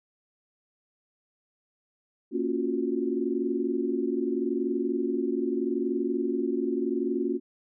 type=chord; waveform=sine; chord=Gb major seventh; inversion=first; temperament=equal; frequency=233.1 / 277.2 / 349.2 / 370 Hz; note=Bb3 / Db4 / F4 / Gb4; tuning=0 / 0 / 0 / 0 cents; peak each=-32 / -30 / -30 / -31 dBFS; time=2.31-7.4 s; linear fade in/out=50 ms; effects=none